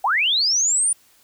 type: linear sweep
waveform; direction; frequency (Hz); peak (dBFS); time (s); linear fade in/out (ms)
sine; up; 704 to 9480; -16; 0.04-0.93; 5
effects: white hiss -56 dBFS RMS until 1.23 s